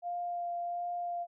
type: tone with vibrato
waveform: sine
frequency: 698.5 Hz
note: F5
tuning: in tune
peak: -33 dBFS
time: 0.02-1.27 s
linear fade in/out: 50 ms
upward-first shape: sine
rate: 1.4 Hz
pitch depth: 10 cents each way
effects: none